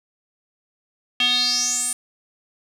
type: tone with band-pass filter sweep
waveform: square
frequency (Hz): 246.9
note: B3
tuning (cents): 0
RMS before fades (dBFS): -21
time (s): 1.2-1.93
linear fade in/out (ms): 2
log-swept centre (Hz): 3000 to 9400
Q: 7.7
effects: none